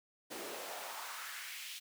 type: noise with high-pass filter sweep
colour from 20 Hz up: pink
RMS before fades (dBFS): -45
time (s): 0.3-1.8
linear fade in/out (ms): 20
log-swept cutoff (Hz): 320 to 3200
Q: 2
effects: none